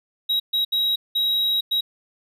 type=tone bursts at uneven times; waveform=triangle; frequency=3833 Hz; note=A#7; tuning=47 cents sharp; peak=-17 dBFS; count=5; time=0.29-0.4 / 0.53-0.65 / 0.72-0.96 / 1.15-1.61 / 1.71-1.81 s; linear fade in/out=10 ms; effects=none